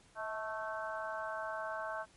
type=harmonic tone with a mistuned harmonic; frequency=220 Hz; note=A3; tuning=in tune; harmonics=3 / 4 / 5 / 6 / 7; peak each=-41 / -44 / -44 / -47 / -43 dBFS; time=0.15-2.06 s; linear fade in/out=50 ms; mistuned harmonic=3; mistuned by=-39 cents; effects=pink hiss -64 dBFS RMS until 2.16 s + MP3 48 kbps